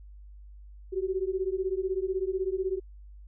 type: beating tone pair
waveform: sine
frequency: 370 / 386 Hz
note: F#4 / G4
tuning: 0 / -27 cents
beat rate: 16 Hz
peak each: -30 dBFS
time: 0.92-2.8 s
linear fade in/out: 20 ms
effects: added 50 Hz sine -45 dBFS peak until 3.27 s